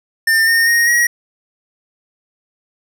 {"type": "tone with pitch steps", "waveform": "square", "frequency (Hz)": [1799, 1832.6, 1866.7, 1901.6], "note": ["A6", "A#6", "A#6", "A#6"], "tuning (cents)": [38, -30, 2, 34], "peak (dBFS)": -11, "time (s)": [0.27, 1.07], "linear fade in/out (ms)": 5, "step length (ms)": 200, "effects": []}